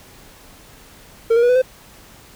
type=tone with pitch steps; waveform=triangle; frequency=456.8 / 470.7 / 485.1 / 499.9 / 515.1 Hz; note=A#4 / A#4 / B4 / B4 / C5; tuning=-35 / +17 / -31 / +21 / -27 cents; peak=-9 dBFS; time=1.3-1.62 s; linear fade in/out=10 ms; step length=64 ms; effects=pink hiss -45 dBFS RMS until 2.35 s